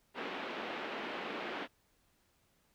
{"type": "band-pass noise", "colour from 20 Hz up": "pink", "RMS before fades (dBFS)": -41, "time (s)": [0.14, 1.68], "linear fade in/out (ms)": 50, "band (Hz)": [250, 3200], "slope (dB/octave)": 24, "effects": ["pink hiss -73 dBFS RMS until 2.74 s"]}